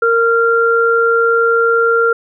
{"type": "tone pair together", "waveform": "sine", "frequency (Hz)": [462, 1384.4], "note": ["A#4", "F6"], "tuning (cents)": [-16, -16], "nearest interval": "octave + perfect fifth", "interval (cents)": 1900, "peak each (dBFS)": -12, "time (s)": [0.02, 2.13], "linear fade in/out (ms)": 5, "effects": []}